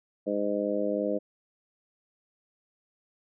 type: harmonic tone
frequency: 102.7 Hz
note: G#2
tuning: 19 cents flat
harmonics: 2 / 3 / 4 / 5 / 6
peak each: -34 / -32 / -35 / -30 / -32 dBFS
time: 0.26-1.19 s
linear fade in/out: 20 ms
effects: none